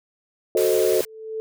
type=chord; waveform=sine; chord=F# diminished seventh; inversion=none; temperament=equal; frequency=370 / 440 / 523.3 / 622.3 Hz; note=F#4 / A4 / C5 / Eb5; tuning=0 / 0 / 0 / 0 cents; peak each=-21 / -20 / -24 / -25 dBFS; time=0.55-1.01 s; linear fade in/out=2 ms
type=noise; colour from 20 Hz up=white; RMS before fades=-31 dBFS; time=0.57-1.05 s; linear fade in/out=2 ms
type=tone with exponential growth; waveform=sine; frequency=440 Hz; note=A4; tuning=in tune; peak=-24 dBFS; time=0.71-1.4 s; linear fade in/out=0 ms; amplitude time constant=150 ms
effects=none

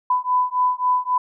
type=beating tone pair; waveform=sine; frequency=998 / 1001.7 Hz; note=B5 / B5; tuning=+18 / +24 cents; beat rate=3.7 Hz; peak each=-20 dBFS; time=0.1-1.18 s; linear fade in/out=5 ms; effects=none

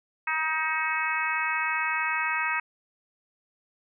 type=harmonic tone with a mistuned harmonic; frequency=315.5 Hz; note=D#4; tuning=24 cents sharp; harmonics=3 / 4 / 5 / 6 / 7 / 8; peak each=-32 / -32 / -32 / -32 / -32 / -32 dBFS; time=0.27-2.6 s; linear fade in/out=5 ms; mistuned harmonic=8; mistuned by=+34 cents; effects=none

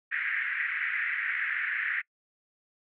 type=band-pass noise; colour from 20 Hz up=white; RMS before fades=-31 dBFS; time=0.11-2.02 s; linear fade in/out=20 ms; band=1600 to 2100 Hz; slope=48 dB/octave; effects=noise-tail reverb RT60 0.1 s tail -24 dB re dry

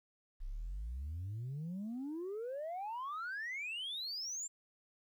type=exponential sweep; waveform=sine; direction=up; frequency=30.07 to 7459 Hz; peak=-37 dBFS; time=0.4-4.48 s; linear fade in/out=20 ms; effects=tanh soft clip ceiling -37 dBFS + 12-bit

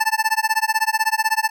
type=tone with tremolo; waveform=25% pulse; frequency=880 Hz; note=A5; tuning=in tune; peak=-10 dBFS; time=0-1.5 s; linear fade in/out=10 ms; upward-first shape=sine; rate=16 Hz; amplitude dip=100%; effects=none

